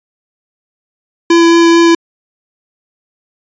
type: tone with vibrato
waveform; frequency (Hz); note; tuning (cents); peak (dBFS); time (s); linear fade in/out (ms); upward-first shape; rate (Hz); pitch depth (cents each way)
square; 336.2; E4; +34; -5; 1.3-1.95; 5; sine; 4.5; 8
effects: resampled to 16000 Hz